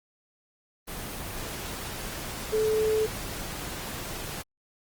sine tone in noise, 434.7 Hz, A4, 21 cents flat, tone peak -22 dBFS, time 2.52-3.07 s, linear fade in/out 20 ms, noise pink, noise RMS -36 dBFS, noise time 0.87-4.43 s, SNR +11 dB, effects Opus 24 kbps

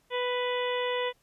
harmonic tone, 494.6 Hz, B4, 3 cents sharp, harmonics 1 / 2 / 3 / 4 / 5 / 6 / 7, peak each -29 / -34 / -44 / -36 / -42 / -39 / -40 dBFS, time 0.1-1.13 s, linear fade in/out 50 ms, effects pink hiss -68 dBFS RMS until 1.22 s + resampled to 32000 Hz

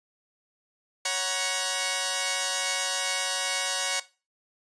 5% pulse chord, F# major, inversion second, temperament equal with one note detuned, 554.4 / 740 / 950.3 Hz, C#5 / F#5 / A#5, 0 / 0 / +33 cents, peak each -19 dBFS, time 1.05-4 s, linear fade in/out 5 ms, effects noise-tail reverb RT60 0.3 s tail -17 dB re dry + resampled to 22050 Hz

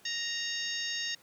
harmonic tone with a mistuned harmonic, 932.3 Hz, A#5, in tune, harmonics 2 / 3 / 4 / 5 / 6 / 7, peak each -38 / -39 / -38 / -42 / -39 / -42 dBFS, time 0.05-1.15 s, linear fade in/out 5 ms, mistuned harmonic 6, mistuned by -56 cents, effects pink hiss -60 dBFS RMS until 1.22 s + high-pass 150 Hz 12 dB/octave

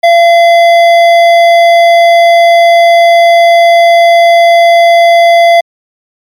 sine tone with hard clipping, 682 Hz, F5, 41 cents flat, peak -3 dBFS, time 0.03-5.61 s, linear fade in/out 10 ms, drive 11 dB, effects MP3 96 kbps

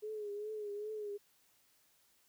sine tone with vibrato, 420 Hz, G#4, 19 cents sharp, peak -39 dBFS, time 0.02-1.18 s, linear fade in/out 20 ms, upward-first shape triangle, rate 2.5 Hz, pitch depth 67 cents each way, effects white hiss -71 dBFS RMS until 2.28 s

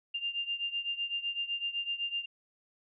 sine beating tone pair, 2794 / 2801.9 Hz, F7 / F7, 0 / +5 cents, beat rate 7.9 Hz, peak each -34 / -37 dBFS, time 0.14-2.26 s, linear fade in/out 10 ms, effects none

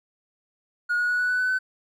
triangle tone with pitch steps, 1443 / 1454.7 / 1466.5 / 1478.4 / 1490.4 / 1502.5 / 1514.7 Hz, F#6 / F#6 / F#6 / F#6 / F#6 / F#6 / F#6, -44 / -30 / -16 / -2 / +12 / +26 / +40 cents, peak -18 dBFS, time 0.89-1.59 s, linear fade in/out 20 ms, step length 100 ms, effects tanh soft clip ceiling -17 dBFS

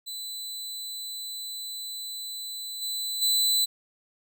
sawtooth tone with level steps, 4000 Hz, B7, 21 cents sharp, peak -31 / -26 / -18 dBFS, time 0.06-3.66 s, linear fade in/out 20 ms, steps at 2.81 / 3.21 s, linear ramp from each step 20 ms, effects none

